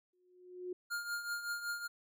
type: tone with exponential growth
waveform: sine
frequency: 361.9 Hz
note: F#4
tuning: 38 cents flat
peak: -36 dBFS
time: 0.13-0.73 s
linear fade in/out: 5 ms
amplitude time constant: 130 ms
type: tone with tremolo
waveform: square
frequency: 1410 Hz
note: F6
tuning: 16 cents sharp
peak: -35 dBFS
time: 0.9-1.88 s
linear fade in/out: 20 ms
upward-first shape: triangle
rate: 5.3 Hz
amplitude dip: 70%
effects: none